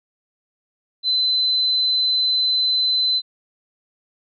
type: tone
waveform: sine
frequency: 4040 Hz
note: B7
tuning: 39 cents sharp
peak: -16 dBFS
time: 1.03-3.22 s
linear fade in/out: 50 ms
effects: none